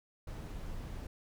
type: noise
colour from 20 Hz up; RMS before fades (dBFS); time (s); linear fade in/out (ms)
brown; -42; 0.27-1.07; 5
effects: none